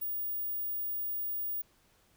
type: tone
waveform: sine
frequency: 15470 Hz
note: B9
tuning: 37 cents flat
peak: -32 dBFS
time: 0.01-1.62 s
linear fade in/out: 10 ms
effects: pink hiss -67 dBFS RMS until 2.16 s